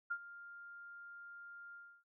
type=tone with ADSR envelope; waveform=sine; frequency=1400 Hz; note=F6; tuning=4 cents sharp; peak=-34 dBFS; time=0.1-2.04 s; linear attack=14 ms; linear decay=63 ms; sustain=-16 dB; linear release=300 ms; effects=none

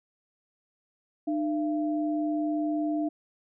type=tone pair together; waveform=sine; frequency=302.5 / 679 Hz; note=D#4 / F5; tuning=-49 / -49 cents; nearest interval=octave + major second; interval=1400 cents; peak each=-26 / -33 dBFS; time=1.27-3.09 s; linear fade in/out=10 ms; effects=none

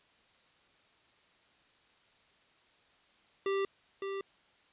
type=tone with echo; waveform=square; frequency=392 Hz; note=G4; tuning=in tune; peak=-30 dBFS; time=3.46-3.65 s; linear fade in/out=2 ms; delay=560 ms; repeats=1; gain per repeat=-6 dB; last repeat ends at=4.21 s; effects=white hiss -66 dBFS RMS until 4.72 s + resampled to 8000 Hz

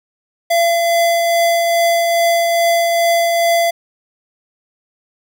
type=tone with tremolo; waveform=square; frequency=679 Hz; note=F5; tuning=49 cents flat; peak=-11 dBFS; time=0.5-3.71 s; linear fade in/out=10 ms; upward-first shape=triangle; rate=2.4 Hz; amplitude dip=30%; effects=none

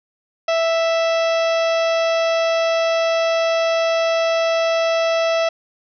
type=harmonic tone; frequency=659.3 Hz; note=E5; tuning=in tune; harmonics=1 / 2 / 3 / 4 / 5 / 6 / 7 / 8 / 9; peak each=-16 / -26 / -30 / -28 / -32 / -36 / -39 / -34 / -39 dBFS; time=0.48-5.49 s; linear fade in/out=5 ms; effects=none

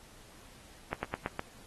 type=slowing click train; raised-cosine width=0.5 ms; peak=-17 dBFS; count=5; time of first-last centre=0.93-1.394 s; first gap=100 ms; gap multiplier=1.1; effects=pink hiss -56 dBFS RMS until 1.66 s + AAC 32 kbps

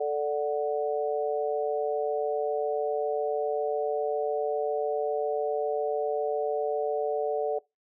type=chord; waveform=sine; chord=D major; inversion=second; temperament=equal; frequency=440 / 587.3 / 740 Hz; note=A4 / D5 / F#5; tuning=0 / 0 / 0 cents; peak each=-28 / -30 / -32 dBFS; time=0-7.59 s; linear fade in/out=10 ms; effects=noise-tail reverb RT60 0.2 s tail -22 dB re dry

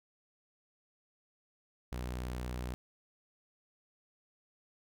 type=tone; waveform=sawtooth; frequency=61.74 Hz; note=B1; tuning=in tune; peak=-33 dBFS; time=1.92-2.74 s; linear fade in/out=0 ms; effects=none

